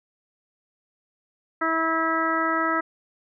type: harmonic tone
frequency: 324.9 Hz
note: E4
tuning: 25 cents flat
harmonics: 1 / 2 / 3 / 4 / 5 / 6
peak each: -28 / -30 / -31 / -24 / -30 / -30 dBFS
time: 1.61-2.81 s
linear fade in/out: 10 ms
effects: none